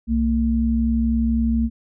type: tone pair together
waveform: sine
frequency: 63.98 / 228 Hz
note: C2 / A#3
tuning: -38 / -38 cents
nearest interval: octave + minor seventh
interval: 2200 cents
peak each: -21 / -18 dBFS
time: 0.07-1.7 s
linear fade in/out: 50 ms
effects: none